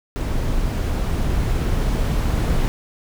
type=noise with level ramp; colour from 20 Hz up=brown; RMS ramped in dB=-22 to -18 dBFS; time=0.16-2.68 s; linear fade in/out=0 ms; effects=none